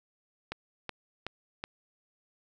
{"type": "click train", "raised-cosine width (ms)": 0.3, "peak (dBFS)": -19, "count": 4, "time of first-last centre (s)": [0.52, 1.639], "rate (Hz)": 2.68, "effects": []}